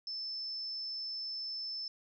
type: tone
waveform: sine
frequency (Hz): 5274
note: E8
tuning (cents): 0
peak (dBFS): -37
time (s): 0.07-1.88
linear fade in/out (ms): 2
effects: none